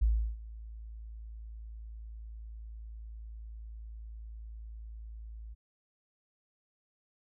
sine tone with ADSR envelope, 55 Hz, A1, in tune, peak -22 dBFS, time 0.01-5.55 s, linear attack 14 ms, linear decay 340 ms, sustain -20 dB, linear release 24 ms, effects none

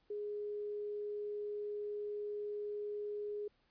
sine tone, 415.3 Hz, G#4, in tune, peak -38 dBFS, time 0.1-3.48 s, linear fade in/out 5 ms, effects pink hiss -75 dBFS RMS until 3.7 s + resampled to 11025 Hz

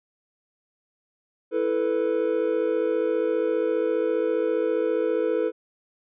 triangle chord, E suspended fourth, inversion none, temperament just, 329.6 / 439.5 / 494.4 Hz, E4 / A4 / B4, 0 / -2 / +2 cents, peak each -26 / -23 / -23 dBFS, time 1.51-5.52 s, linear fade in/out 50 ms, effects resampled to 8000 Hz

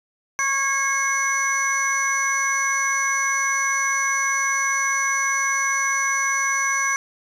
sine tone cluster, 1100 / 1634 / 2173 / 5980 Hz, C#6 / G#6 / C#7 / F#8, -14 / -29 / -35 / +17 cents, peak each -23 dBFS, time 0.39-6.96 s, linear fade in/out 0 ms, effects tanh soft clip ceiling -15 dBFS + 9-bit

